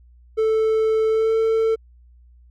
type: tone with pitch glide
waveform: triangle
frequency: 440 to 446.7 Hz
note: A4 to A4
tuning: 0 to +26 cents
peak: -14 dBFS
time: 0.37-1.76 s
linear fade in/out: 20 ms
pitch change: +26 cents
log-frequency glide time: 1.09-1.34 s
effects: added 60 Hz sine -47 dBFS peak until 2.5 s